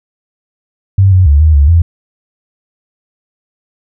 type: tone with pitch steps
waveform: sine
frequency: 97.1 / 92.4 / 72 / 78.3 / 71.2 / 84 Hz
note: G2 / F#2 / D2 / D#2 / C#2 / E2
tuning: -16 / -2 / -34 / +11 / +47 / +33 cents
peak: -3 dBFS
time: 0.98-1.82 s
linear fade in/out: 5 ms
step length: 140 ms
effects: none